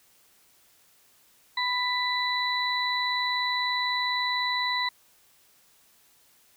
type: harmonic tone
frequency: 993 Hz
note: B5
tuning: 9 cents sharp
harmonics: 1 / 2 / 4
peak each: -29 / -29 / -29 dBFS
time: 1.57-4.89 s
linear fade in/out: 5 ms
effects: white hiss -61 dBFS RMS until 6.56 s